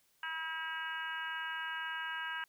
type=harmonic tone; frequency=322 Hz; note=E4; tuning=41 cents flat; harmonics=3 / 4 / 5 / 6 / 7 / 8 / 9; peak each=-44 / -47 / -39 / -50 / -52 / -52 / -46 dBFS; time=0.23-2.44 s; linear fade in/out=2 ms; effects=white hiss -72 dBFS RMS until 2.48 s